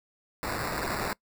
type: noise with sample-and-hold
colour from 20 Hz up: white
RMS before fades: -32 dBFS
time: 0.43-1.13 s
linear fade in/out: 0 ms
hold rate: 3150 Hz
effects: noise-tail reverb RT60 0.1 s tail -23 dB re dry